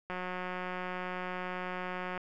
click train, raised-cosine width 0.5 ms, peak -23 dBFS, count 379, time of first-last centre 0.1-2.177 s, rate 182 Hz, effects none

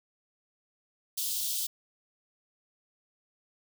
white high-pass noise, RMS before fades -32 dBFS, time 1.17-1.67 s, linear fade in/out 10 ms, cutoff 3100 Hz, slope 48 dB/octave, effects none

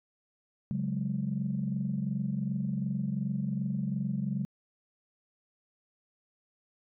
sine chord, C# suspended fourth, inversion none, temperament equal, 138.59 / 185 / 207.7 Hz, C#3 / F#3 / G#3, 0 / 0 / 0 cents, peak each -33 dBFS, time 0.71-4.45 s, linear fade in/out 0 ms, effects tanh soft clip ceiling -20 dBFS

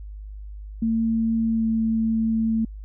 sine tone with pitch glide, 225.8 to 223.6 Hz, A3 to A3, +45 to +28 cents, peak -19 dBFS, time 0.82-2.65 s, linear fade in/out 5 ms, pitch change -17 cents, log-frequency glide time 1.55-1.67 s, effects added 51 Hz sine -34 dBFS peak until 2.84 s

